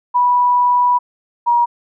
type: tone pair in turn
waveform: sine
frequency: 981 / 953.1 Hz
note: B5 / A#5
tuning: -12 / +38 cents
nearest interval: unison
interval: 50 cents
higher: first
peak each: -10 dBFS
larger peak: neither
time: 0.14-0.99 / 1.46-1.66 s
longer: first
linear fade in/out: 20 ms
effects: none